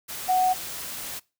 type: tone in noise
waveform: sine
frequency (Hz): 740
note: F#5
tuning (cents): 0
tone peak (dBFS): -18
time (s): 0.28-0.54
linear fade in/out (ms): 20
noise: white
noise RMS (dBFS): -35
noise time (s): 0.08-1.2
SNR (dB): +14
effects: noise-tail reverb RT60 0.3 s tail -23 dB re dry